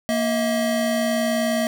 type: tone pair together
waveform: square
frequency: 233.1 / 639.8 Hz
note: A#3 / D#5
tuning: 0 / +48 cents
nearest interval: octave + perfect fourth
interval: 1748 cents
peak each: -23 dBFS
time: 0.09-1.67 s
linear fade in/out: 0 ms
effects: none